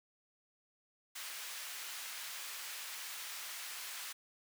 pink high-pass noise, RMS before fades -45 dBFS, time 1.15-4.13 s, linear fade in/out 10 ms, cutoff 1600 Hz, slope 12 dB/octave, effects none

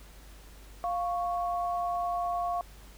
sine tone pair together, 701.1 / 1108.7 Hz, F5 / C#6, +7 / 0 cents, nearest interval minor sixth, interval 793 cents, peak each -29 / -34 dBFS, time 0.84-2.61 s, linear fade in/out 0 ms, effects added 50 Hz sine -49 dBFS peak until 2.97 s + pink hiss -55 dBFS RMS until 2.97 s

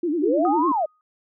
sine tone with vibrato, 319.5 Hz, D#4, 46 cents sharp, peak -20 dBFS, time 0.03-0.72 s, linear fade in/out 5 ms, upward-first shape sine, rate 10 Hz, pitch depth 180 cents each way
sine linear two-way sweep, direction up then down, 350.3 to 1100 to 579 Hz, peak -19 dBFS, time 0.22-0.86 s, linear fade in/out 10 ms, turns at 0.69 s
sine tone with exponential decay, 1244.5 Hz, D#6, in tune, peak -25 dBFS, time 0.45-1.01 s, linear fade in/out 1 ms, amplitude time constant 120 ms
effects none

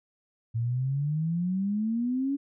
sine exponential sweep, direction up, 112.6 to 284.7 Hz, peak -25 dBFS, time 0.54-2.37 s, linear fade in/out 20 ms, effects none

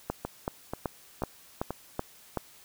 two click trains, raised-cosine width 1 ms, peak -18 / -15 dBFS, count 4 / 7, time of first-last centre 0.25-1.706 / 0.1-2.373 s, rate 2.06 / 2.64 Hz, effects white hiss -55 dBFS RMS until 2.64 s

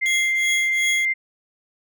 sine tone, 2093 Hz, C7, in tune, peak -18 dBFS, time 0.01-1.14 s, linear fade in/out 20 ms
25% pulse tone with tremolo, 3322 Hz, G#7, in tune, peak -18 dBFS, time 0.06-1.05 s, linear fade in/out 0 ms, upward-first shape triangle, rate 2.7 Hz, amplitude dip 95%
effects none

